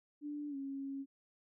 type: tone with pitch glide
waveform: sine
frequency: 293.7 to 274 Hz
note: D4 to C#4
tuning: 0 to -20 cents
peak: -39 dBFS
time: 0.21-1.06 s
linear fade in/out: 50 ms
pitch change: -120 cents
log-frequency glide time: 0.49-0.56 s
effects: none